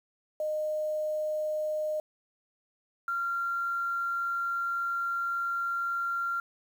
sine tone pair in turn, 614 / 1380.9 Hz, D#5 / F6, -23 / -20 cents, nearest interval octave + major second, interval 1403 cents, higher second, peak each -28 dBFS, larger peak neither, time 0.4-2 / 3.08-6.4 s, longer second, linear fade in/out 2 ms, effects 9-bit

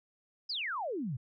sine exponential sweep, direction down, 5274 to 111.7 Hz, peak -33 dBFS, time 0.49-1.17 s, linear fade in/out 10 ms, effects none

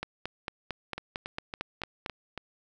two click trains, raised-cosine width 0.3 ms, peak -17 / -20 dBFS, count 10 / 6, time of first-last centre 0.03-2.062 / 0.98-2.377 s, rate 4.43 / 3.58 Hz, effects none

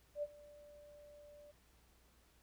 sine tone with ADSR envelope, 587.3 Hz, D5, in tune, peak -35 dBFS, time 0.15-1.52 s, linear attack 76 ms, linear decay 39 ms, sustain -21 dB, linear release 16 ms, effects added 60 Hz sine -70 dBFS peak until 2.42 s + pink hiss -71 dBFS RMS until 2.42 s

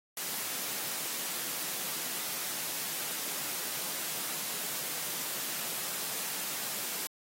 white high-pass noise, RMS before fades -36 dBFS, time 0.17-7.07 s, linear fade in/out 2 ms, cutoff 130 Hz, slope 48 dB/octave, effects AAC 48 kbps

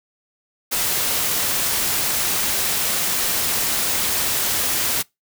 white noise, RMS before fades -21 dBFS, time 0.71-5.03 s, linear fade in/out 20 ms, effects noise-tail reverb RT60 0.2 s tail -25 dB re dry

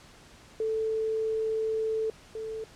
sine tone pair in turn, 440.9 / 440.9 Hz, A4 / A4, +4 / +4 cents, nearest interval unison, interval 0 cents, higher neither, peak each -26 / -33 dBFS, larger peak first, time 0.6-2.1 / 2.35-2.64 s, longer first, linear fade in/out 2 ms, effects pink hiss -53 dBFS RMS until 2.75 s + low-pass 8000 Hz 12 dB/octave

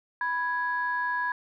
sine tone pair together, 987.8 / 1662.6 Hz, B5 / G#6, 0 / +1 cents, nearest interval major sixth, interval 901 cents, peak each -28 dBFS, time 0.21-1.32 s, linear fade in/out 2 ms, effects tanh soft clip ceiling -18 dBFS

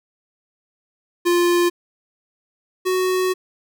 square tone pair in turn, 349.2 / 370.4 Hz, F4 / F#4, 0 / +2 cents, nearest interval minor second, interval 102 cents, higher second, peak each -15 / -18 dBFS, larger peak first, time 1.25-1.7 / 2.85-3.34 s, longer second, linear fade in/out 20 ms, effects none

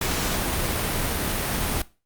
pink noise, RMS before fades -25 dBFS, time 0.01-1.82 s, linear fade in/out 5 ms, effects noise-tail reverb RT60 0.3 s tail -19 dB re dry + Opus 48 kbps

